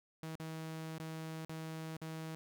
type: tone with dropouts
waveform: sawtooth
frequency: 160 Hz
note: D#3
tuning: 49 cents sharp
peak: -38 dBFS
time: 0.23-2.35 s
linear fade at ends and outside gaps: 0 ms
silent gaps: 0.355-0.398 / 0.982-0.999 / 1.45-1.495 / 1.968-2.016 s
effects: none